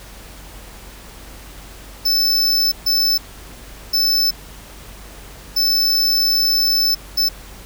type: tone bursts at uneven times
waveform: square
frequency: 5274 Hz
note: E8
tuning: in tune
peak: -14 dBFS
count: 5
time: 2.05-2.72 / 2.86-3.18 / 3.93-4.31 / 5.56-6.95 / 7.17-7.29 s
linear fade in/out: 10 ms
effects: added 48 Hz sine -39 dBFS peak until 7.65 s + pink hiss -40 dBFS RMS until 7.65 s